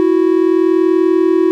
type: tone pair together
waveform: triangle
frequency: 329.6 / 370 Hz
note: E4 / F#4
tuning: 0 / 0 cents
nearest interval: major second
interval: 200 cents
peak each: -10 dBFS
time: 0-1.51 s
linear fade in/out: 0 ms
effects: none